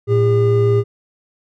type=tone pair together; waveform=triangle; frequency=113.45 / 404.3 Hz; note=A#2 / G#4; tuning=-47 / -46 cents; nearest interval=octave + minor seventh; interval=2201 cents; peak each=-12 dBFS; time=0.07-0.84 s; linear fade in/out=50 ms; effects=none